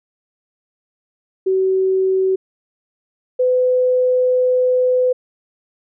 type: tone pair in turn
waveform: sine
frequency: 379 / 504.6 Hz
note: F#4 / B4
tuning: +42 / +37 cents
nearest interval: perfect fourth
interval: 495 cents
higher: second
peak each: -13 / -12 dBFS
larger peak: second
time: 1.46-2.36 / 3.39-5.13 s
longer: second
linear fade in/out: 10 ms
effects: none